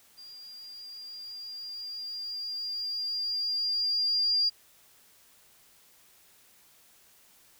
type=tone with level ramp; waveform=sine; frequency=4798 Hz; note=D8; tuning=36 cents sharp; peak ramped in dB=-45 to -22 dBFS; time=0.17-4.5 s; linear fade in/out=20 ms; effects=white hiss -60 dBFS RMS until 7.59 s